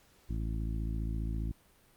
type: harmonic tone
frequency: 54.9 Hz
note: A1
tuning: 3 cents flat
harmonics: 1 / 2 / 3 / 4 / 5 / 6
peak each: -33 / -39 / -43 / -45 / -47 / -49 dBFS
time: 0.29-1.52 s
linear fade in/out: 10 ms
effects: pink hiss -64 dBFS RMS until 1.96 s + Opus 48 kbps